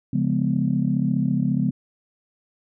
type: chord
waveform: sine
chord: C# dominant seventh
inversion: none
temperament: just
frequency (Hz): 138.59 / 173.24 / 207.9 / 249.5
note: C#3 / E#3 / G#3 / B3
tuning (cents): 0 / -14 / +2 / +18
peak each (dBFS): -24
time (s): 0.13-1.71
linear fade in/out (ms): 5
effects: tanh soft clip ceiling -8 dBFS